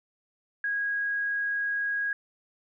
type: tone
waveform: sine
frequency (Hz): 1646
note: G#6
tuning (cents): -16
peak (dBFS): -26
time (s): 0.64-2.13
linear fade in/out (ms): 2
effects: none